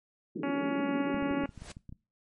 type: band-pass noise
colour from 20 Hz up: white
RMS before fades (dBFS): -36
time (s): 0.35-1.45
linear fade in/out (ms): 10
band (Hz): 170 to 390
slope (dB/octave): 48
type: harmonic tone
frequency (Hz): 280.6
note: C#4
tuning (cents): +21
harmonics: 1 / 2 / 3 / 4 / 5 / 6 / 7 / 8 / 9 / 10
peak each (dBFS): -30 / -36 / -40 / -42 / -44 / -46 / -47 / -48 / -49 / -50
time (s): 0.43-1.46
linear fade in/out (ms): 2
type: clicks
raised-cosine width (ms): 5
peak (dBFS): -32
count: 10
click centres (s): 1.145 / 1.225 / 1.311 / 1.437 / 1.492 / 1.577 / 1.62 / 1.769 / 1.893 / 1.925
type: noise with exponential growth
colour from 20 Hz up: pink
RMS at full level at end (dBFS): -41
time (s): 1.4-1.72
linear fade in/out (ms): 5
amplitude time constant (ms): 68
effects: noise-tail reverb RT60 0.3 s tail -21 dB re dry + MP3 48 kbps